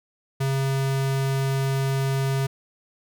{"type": "tone", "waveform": "square", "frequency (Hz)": 135.4, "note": "C#3", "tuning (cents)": -40, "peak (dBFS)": -22, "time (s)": [0.4, 2.47], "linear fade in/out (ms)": 10, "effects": []}